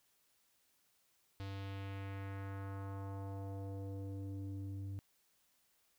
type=tone with low-pass filter sweep; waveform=square; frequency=98 Hz; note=G2; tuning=in tune; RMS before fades=-44 dBFS; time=1.4-4.99 s; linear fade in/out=0 ms; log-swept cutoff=4200 to 200 Hz; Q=1.7; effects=white hiss -75 dBFS RMS until 5.98 s